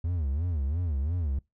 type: tone with vibrato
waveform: triangle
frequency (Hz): 77.78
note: D#2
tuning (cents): 0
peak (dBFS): -24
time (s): 0.04-1.39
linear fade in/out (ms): 5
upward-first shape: sine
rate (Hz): 2.9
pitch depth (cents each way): 250
effects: noise-tail reverb RT60 0.2 s tail -24 dB re dry